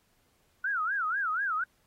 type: tone with vibrato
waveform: sine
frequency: 1436 Hz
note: F6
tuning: 48 cents sharp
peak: -27 dBFS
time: 0.64-1.64 s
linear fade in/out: 5 ms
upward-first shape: sine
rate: 4.1 Hz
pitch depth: 250 cents each way
effects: pink hiss -70 dBFS RMS until 1.86 s + AAC 48 kbps